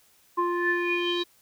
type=tone with low-pass filter sweep; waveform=square; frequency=349.6 Hz; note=F4; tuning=2 cents sharp; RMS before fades=-26 dBFS; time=0.37-1.24 s; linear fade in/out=20 ms; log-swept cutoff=1100 to 3900 Hz; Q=9.5; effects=white hiss -61 dBFS RMS until 1.41 s